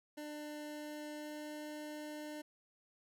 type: tone with pitch glide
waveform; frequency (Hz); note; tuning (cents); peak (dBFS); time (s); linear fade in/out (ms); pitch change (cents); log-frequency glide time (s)
25% pulse; 298.9 to 301.2; D4 to D4; +31 to +44; -40; 0.17-2.42; 10; +13; 0.65-1.62
effects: none